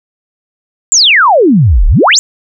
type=exponential two-way sweep; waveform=sine; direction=down then up; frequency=7740 to 32.7 to 7740 Hz; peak=-3 dBFS; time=0.92-2.19 s; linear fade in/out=0 ms; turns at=1.87 s; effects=none